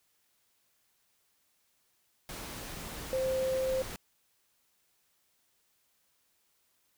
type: tone in noise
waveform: sine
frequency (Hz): 523.3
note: C5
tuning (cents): 0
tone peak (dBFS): -28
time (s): 3.13-3.82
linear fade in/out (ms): 0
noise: pink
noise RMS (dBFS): -42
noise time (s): 2.29-3.96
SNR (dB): +11
effects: white hiss -73 dBFS RMS until 6.97 s